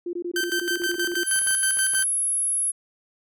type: tone bursts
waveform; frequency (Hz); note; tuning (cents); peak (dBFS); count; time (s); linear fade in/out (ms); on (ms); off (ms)
sine; 349.2; F4; 0; -26; 13; 0.06-1.236; 5; 72; 20
type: tone with tremolo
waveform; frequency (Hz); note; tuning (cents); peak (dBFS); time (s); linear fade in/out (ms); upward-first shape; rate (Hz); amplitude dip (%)
sawtooth; 1552; G6; -18; -19; 0.36-2.04; 2; square; 6.3; 65
type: clicks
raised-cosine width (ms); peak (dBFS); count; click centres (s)
0.5; -27; 11; 0.819 / 0.943 / 1.046 / 1.118 / 1.361 / 1.417 / 1.466 / 1.509 / 1.771 / 1.936 / 1.993
type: tone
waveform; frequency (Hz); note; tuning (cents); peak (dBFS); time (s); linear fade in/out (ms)
sine; 10760; E9; +34; -21; 1.26-2.72; 20
effects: none